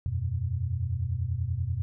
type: chord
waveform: sine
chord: E suspended second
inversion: none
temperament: just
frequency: 82.41 / 92.71 / 123.61 Hz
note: E2 / F#2 / B2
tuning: 0 / +4 / +2 cents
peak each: -33 / -30 / -31 dBFS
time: 0.06-1.82 s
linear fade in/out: 0 ms
effects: none